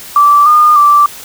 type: tone with pitch steps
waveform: sine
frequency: 1164 / 1216 / 1169 Hz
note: D6 / D#6 / D6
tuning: -16 / -40 / -8 cents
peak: -3 dBFS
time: 0.16-1.06 s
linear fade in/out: 2 ms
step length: 300 ms
effects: white hiss -30 dBFS RMS until 1.24 s